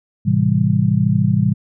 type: chord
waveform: sine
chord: A minor seventh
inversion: none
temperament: just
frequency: 110 / 132 / 165 / 198 Hz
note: A2 / C3 / E3 / G3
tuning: 0 / +16 / +2 / +18 cents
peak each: -18 dBFS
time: 0.25-1.54 s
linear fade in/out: 20 ms
effects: none